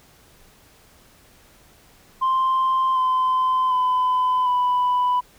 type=tone with pitch steps; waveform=sine; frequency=1046.5 / 1027.9 / 1009.7 / 991.8 Hz; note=C6 / C6 / B5 / B5; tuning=0 / -31 / +38 / +7 cents; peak=-15 dBFS; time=2.21-5.21 s; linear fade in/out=20 ms; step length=750 ms; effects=tanh soft clip ceiling -15 dBFS + pink hiss -53 dBFS RMS until 5.38 s